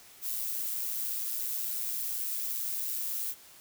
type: noise with amplitude modulation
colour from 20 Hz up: violet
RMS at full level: -32 dBFS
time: 0.21-3.35 s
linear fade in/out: 50 ms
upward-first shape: sine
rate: 118 Hz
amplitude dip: 40%
effects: white hiss -54 dBFS RMS until 3.6 s